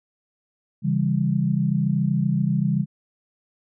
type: chord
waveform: sine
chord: C# diminished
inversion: none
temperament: just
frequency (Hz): 138.59 / 166.31 / 199.57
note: C#3 / E3 / G3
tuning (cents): 0 / +16 / +31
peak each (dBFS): -23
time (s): 0.82-2.86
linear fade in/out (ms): 50
effects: none